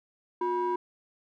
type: ring-modulated tone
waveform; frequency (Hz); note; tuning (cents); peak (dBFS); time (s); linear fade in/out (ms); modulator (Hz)
triangle; 307.1; D#4; -23; -21; 0.41-0.76; 5; 666
effects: none